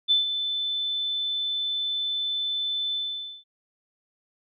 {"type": "tone with ADSR envelope", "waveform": "sine", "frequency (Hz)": 3520, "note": "A7", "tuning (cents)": 0, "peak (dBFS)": -16, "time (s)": [0.08, 3.44], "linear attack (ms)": 30, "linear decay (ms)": 140, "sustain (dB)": -9, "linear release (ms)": 500, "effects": []}